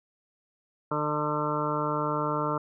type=harmonic tone; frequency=150 Hz; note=D3; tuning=37 cents sharp; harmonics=1 / 2 / 3 / 4 / 6 / 7 / 8 / 9; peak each=-34 / -34 / -34 / -34 / -34 / -34 / -34 / -34 dBFS; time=0.91-2.58 s; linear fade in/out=5 ms; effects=none